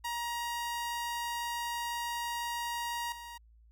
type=tone with level steps; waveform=sawtooth; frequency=946 Hz; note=A#5; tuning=25 cents sharp; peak=-30 / -40 dBFS; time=0.04-3.38 s; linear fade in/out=10 ms; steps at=3.12 s; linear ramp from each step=2 ms; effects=added 56 Hz sine -57 dBFS peak until 3.71 s